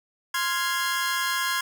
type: chord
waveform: sawtooth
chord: F minor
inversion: second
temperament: equal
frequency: 1046.5 / 1396.9 / 1661.2 Hz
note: C6 / F6 / Ab6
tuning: 0 / 0 / 0 cents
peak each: -24 / -28 / -24 dBFS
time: 0.34-1.61 s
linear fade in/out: 5 ms
effects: none